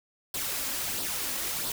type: noise with flanger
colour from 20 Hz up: white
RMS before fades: -32 dBFS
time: 0.34-1.72 s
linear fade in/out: 2 ms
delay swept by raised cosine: 0.22 to 3.72 ms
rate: 1.5 Hz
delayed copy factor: +0.5
effects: none